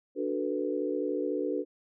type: chord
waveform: sine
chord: B minor seventh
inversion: first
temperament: equal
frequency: 293.7 / 370 / 440 / 493.9 Hz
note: D4 / F#4 / A4 / B4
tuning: 0 / 0 / 0 / 0 cents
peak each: -33 / -34 / -34 / -34 dBFS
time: 0.15-1.65 s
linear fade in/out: 50 ms
effects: none